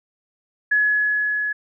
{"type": "tone with level ramp", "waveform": "sine", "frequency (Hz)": 1694, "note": "G#6", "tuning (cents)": 34, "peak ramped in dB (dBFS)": [-14, -21], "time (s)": [0.71, 1.53], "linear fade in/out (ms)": 10, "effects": []}